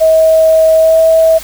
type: tone with pitch glide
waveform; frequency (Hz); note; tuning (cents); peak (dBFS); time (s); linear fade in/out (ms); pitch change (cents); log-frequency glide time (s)
sine; 640 to 647.4; D#5 to E5; +49 to -31; -4; 0-1.39; 20; +20; 0.77-0.98
effects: added 50 Hz sine -34 dBFS peak until 1.43 s + white hiss -29 dBFS RMS until 1.43 s